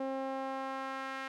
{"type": "tone with band-pass filter sweep", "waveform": "sawtooth", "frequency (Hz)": 267.1, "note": "C4", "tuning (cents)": 36, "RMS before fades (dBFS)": -38, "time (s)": [0, 1.28], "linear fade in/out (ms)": 5, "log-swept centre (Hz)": [540, 1700], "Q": 1.4, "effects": []}